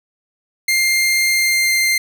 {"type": "tone with pitch glide", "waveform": "sawtooth", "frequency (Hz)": [2108, 2096], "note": ["C7", "C7"], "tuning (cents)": [12, 2], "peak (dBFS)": -10, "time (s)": [0.68, 1.98], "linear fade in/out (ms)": 5, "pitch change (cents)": -10, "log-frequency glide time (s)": [1.3, 1.73], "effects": ["8-bit"]}